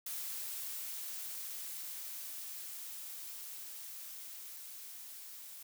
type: noise with level ramp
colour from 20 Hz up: blue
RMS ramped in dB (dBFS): -41 to -50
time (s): 0.06-5.63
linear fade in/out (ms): 5
effects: none